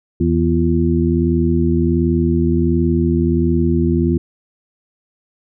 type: harmonic tone with a mistuned harmonic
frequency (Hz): 81.4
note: E2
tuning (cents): -21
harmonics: 1 / 2 / 3 / 4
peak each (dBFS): -18 / -18 / -18 / -18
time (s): 0.2-4.18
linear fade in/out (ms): 5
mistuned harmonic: 4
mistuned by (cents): +91
effects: none